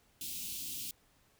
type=band-stop noise; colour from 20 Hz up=white; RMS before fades=-41 dBFS; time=0.21-0.91 s; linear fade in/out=2 ms; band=330 to 2600 Hz; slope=48 dB/octave; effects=pink hiss -69 dBFS RMS until 1.39 s